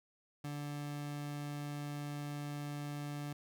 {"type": "tone", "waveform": "30% pulse", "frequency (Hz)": 145.7, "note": "D3", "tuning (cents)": -13, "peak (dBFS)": -37, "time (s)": [0.44, 3.33], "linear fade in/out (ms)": 5, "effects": []}